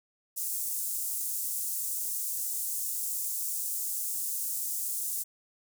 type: high-pass noise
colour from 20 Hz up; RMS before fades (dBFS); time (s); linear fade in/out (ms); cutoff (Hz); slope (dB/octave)
pink; -33; 0.36-5.24; 20; 7700; 24
effects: none